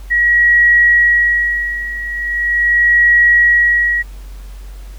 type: tone with tremolo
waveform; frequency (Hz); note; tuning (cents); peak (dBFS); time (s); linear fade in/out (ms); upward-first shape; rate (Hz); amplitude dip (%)
sine; 1911; A#6; +43; -6; 0.1-4.03; 20; sine; 0.4; 80
effects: added 47 Hz sine -28 dBFS peak until 4.98 s + pink hiss -45 dBFS RMS until 4.98 s